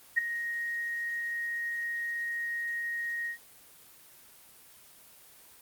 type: tone with ADSR envelope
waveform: sine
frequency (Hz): 1874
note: A#6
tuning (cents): +9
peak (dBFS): -19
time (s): 0.16-3.38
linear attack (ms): 22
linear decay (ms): 10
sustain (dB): -12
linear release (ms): 99
effects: white hiss -55 dBFS RMS until 5.61 s + Opus 24 kbps